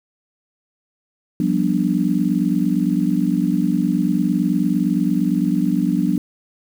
sine chord, G dominant seventh, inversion third, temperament just, 176.4 / 196 / 245 / 294 Hz, F3 / G3 / B3 / D4, +18 / 0 / -14 / +2 cents, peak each -21 dBFS, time 1.4-6.18 s, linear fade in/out 2 ms, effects 7-bit

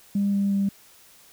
sine tone with pitch steps, 200.7 / 199.31 / 197.94 Hz, G3 / G3 / G3, +41 / +29 / +17 cents, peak -19 dBFS, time 0.15-0.69 s, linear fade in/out 5 ms, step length 180 ms, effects tanh soft clip ceiling -15 dBFS + white hiss -53 dBFS RMS until 1.32 s

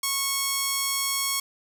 5% pulse tone, 1100 Hz, C#6, 14 cents flat, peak -12 dBFS, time 0.03-1.4 s, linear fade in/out 5 ms, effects none

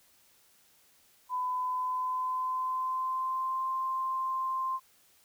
sine tone with pitch glide, 1004 to 1047.8 Hz, B5 to C6, +28 to +2 cents, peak -29 dBFS, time 1.29-4.8 s, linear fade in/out 50 ms, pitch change +74 cents, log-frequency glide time 1.42-3.66 s, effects white hiss -64 dBFS RMS until 5.24 s

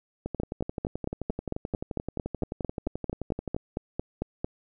two click trains, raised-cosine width 2 ms, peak -18 / -15 dBFS, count 39 / 19, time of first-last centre 0.26-3.564 / 0.4-4.445 s, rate 11.5 / 4.45 Hz, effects none

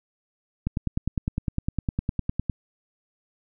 click train, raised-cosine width 5 ms, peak -12 dBFS, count 19, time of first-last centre 0.67-2.497 s, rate 9.85 Hz, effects none

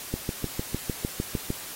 click train, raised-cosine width 3 ms, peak -14 dBFS, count 10, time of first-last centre 0.14-1.504 s, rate 6.6 Hz, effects white hiss -39 dBFS RMS until 1.75 s + AAC 48 kbps

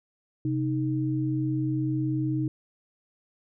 sine tone pair together, 130.8 / 311.1 Hz, C3 / D#4, 0 / 0 cents, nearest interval octave + minor third, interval 1500 cents, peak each -27 dBFS, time 0.45-2.48 s, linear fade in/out 2 ms, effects none

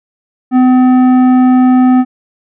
triangle tone with tanh clipping, 254.1 Hz, B3, 49 cents sharp, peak -6 dBFS, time 0.51-2.05 s, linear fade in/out 50 ms, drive 15 dB, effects none

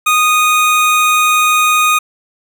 25% pulse tone, 1239 Hz, D#6, 8 cents flat, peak -5 dBFS, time 0.06-1.99 s, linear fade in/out 10 ms, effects none

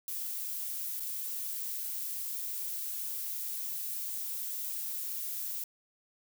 violet noise with dropouts, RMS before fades -37 dBFS, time 0.08-5.64 s, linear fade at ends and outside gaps 1 ms, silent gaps 0.997-1.003 s, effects none

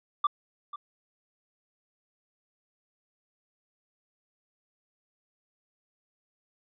triangle tone with echo, 1174.7 Hz, D6, in tune, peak -19 dBFS, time 0.24-0.27 s, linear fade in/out 5 ms, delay 490 ms, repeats 1, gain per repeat -15 dB, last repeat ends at 0.76 s, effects resampled to 11025 Hz

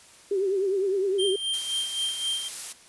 sine tone with vibrato, 388.1 Hz, G4, 17 cents flat, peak -22 dBFS, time 0.31-1.36 s, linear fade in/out 5 ms, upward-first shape triangle, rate 9.8 Hz, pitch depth 99 cents each way
square tone with tremolo, 3166 Hz, G7, 17 cents sharp, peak -25 dBFS, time 1.18-2.49 s, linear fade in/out 20 ms, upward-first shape sine, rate 3.8 Hz, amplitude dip 60%
blue noise, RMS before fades -33 dBFS, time 1.53-2.73 s, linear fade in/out 10 ms
effects white hiss -52 dBFS RMS until 2.88 s + resampled to 24000 Hz

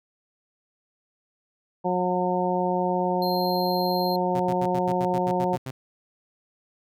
harmonic tone, 180.9 Hz, F#3, 39 cents flat, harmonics 1 / 2 / 3 / 4 / 5, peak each -28 / -28 / -28 / -28 / -28 dBFS, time 1.84-5.57 s, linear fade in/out 20 ms
square tone, 4186 Hz, C8, in tune, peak -32 dBFS, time 3.22-4.16 s, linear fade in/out 2 ms
sawtooth tone bursts, 130.81 Hz, C3, in tune, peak -27 dBFS, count 11, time 4.35-5.71 s, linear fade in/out 5 ms, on 50 ms, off 81 ms
effects none

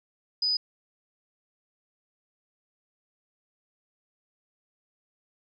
sine tone, 4978 Hz, D#8, in tune, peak -23 dBFS, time 0.42-0.57 s, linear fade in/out 5 ms, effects none

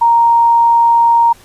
sine tone, 932.3 Hz, A#5, in tune, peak -6 dBFS, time 0.01-1.33 s, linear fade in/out 10 ms, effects pink hiss -43 dBFS RMS until 1.44 s + resampled to 32000 Hz

